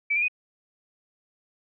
sine tone with pitch steps, 2305 / 2395 / 2488 Hz, D7 / D7 / D#7, -33 / +33 / -1 cents, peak -21 dBFS, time 0.1-0.283 s, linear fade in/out 10 ms, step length 61 ms, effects none

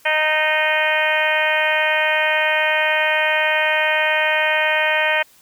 harmonic tone with a mistuned harmonic, 309.1 Hz, D#4, 11 cents flat, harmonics 2 / 3 / 4 / 5 / 6 / 7 / 8 / 9 / 10, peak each -22 / -24 / -33 / -24 / -21 / -25 / -22 / -32 / -28 dBFS, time 0.05-5.23 s, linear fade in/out 10 ms, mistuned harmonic 4, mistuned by +16 cents, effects white hiss -52 dBFS RMS until 5.41 s

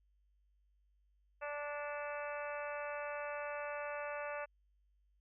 harmonic tone with a mistuned harmonic, 292.4 Hz, D4, 7 cents flat, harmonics 2 / 3 / 4 / 5 / 6 / 7 / 8 / 9, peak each -42 / -48 / -48 / -48 / -51 / -55 / -54 / -51 dBFS, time 1.41-4.46 s, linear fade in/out 20 ms, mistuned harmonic 8, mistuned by -30 cents, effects added 50 Hz sine -70 dBFS peak until 5.2 s

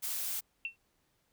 blue noise, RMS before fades -36 dBFS, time 0.02-0.41 s, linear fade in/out 20 ms
sine tone with exponential decay, 2700 Hz, E7, 41 cents sharp, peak -30 dBFS, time 0.65-0.76 s, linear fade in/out 1 ms, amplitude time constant 23 ms
effects pink hiss -75 dBFS RMS until 1.32 s

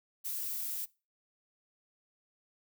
violet noise, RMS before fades -37 dBFS, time 0.24-0.86 s, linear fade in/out 20 ms, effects noise-tail reverb RT60 0.3 s tail -22 dB re dry

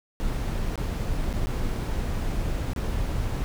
brown noise with dropouts, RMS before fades -27 dBFS, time 0.2-3.44 s, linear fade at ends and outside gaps 0 ms, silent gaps 0.756-0.777 / 1.328-1.337 / 1.46-1.47 / 2.734-2.762 s, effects none

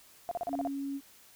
sine tone bursts, 697 Hz, F5, 4 cents flat, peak -30 dBFS, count 7, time 0.29-0.673 s, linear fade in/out 0 ms, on 23 ms, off 37 ms
sine tone, 277.2 Hz, C#4, in tune, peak -33 dBFS, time 0.47-1.01 s, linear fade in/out 50 ms
effects white hiss -58 dBFS RMS until 1.35 s

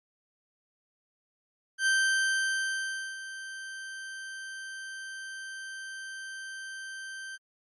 40% pulse tone with ADSR envelope, 1560 Hz, G6, 9 cents flat, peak -21 dBFS, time 1.78-7.38 s, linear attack 85 ms, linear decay 1300 ms, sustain -16 dB, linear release 33 ms, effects low-pass 12000 Hz 12 dB/octave + MP3 48 kbps

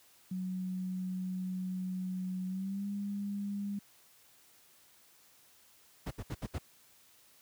sine tone with pitch glide, 185 to 201.7 Hz, F#3 to G3, 0 to +50 cents, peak -34 dBFS, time 0.31-3.79 s, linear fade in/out 5 ms, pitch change +150 cents, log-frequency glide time 2.47-2.86 s
brown noise bursts, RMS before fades -35 dBFS, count 5, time 6.06-6.586 s, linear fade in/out 10 ms, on 50 ms, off 69 ms
effects white hiss -63 dBFS RMS until 7.41 s + high-pass 60 Hz 12 dB/octave

